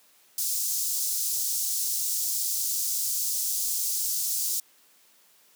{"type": "high-pass noise", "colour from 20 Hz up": "pink", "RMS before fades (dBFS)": -28, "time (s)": [0.38, 4.6], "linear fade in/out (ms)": 2, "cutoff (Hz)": 5600, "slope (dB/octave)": 24, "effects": ["white hiss -60 dBFS RMS until 5.55 s", "high-pass 200 Hz 12 dB/octave"]}